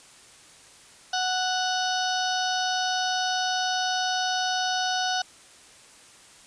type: harmonic tone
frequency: 740 Hz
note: F#5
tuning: in tune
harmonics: 1 / 2 / 4 / 5 / 6 / 7 / 8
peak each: -27 / -30 / -33 / -34 / -35 / -35 / -36 dBFS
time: 1.13-5.22 s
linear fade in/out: 5 ms
effects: white hiss -51 dBFS RMS until 6.46 s + resampled to 22050 Hz